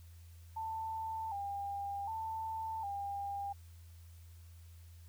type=tone with vibrato; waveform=sine; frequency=844 Hz; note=G#5; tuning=28 cents sharp; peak=-37 dBFS; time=0.56-3.53 s; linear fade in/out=10 ms; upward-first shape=square; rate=0.66 Hz; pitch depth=90 cents each way; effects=added 84 Hz sine -52 dBFS peak until 5.08 s + white hiss -67 dBFS RMS until 5.08 s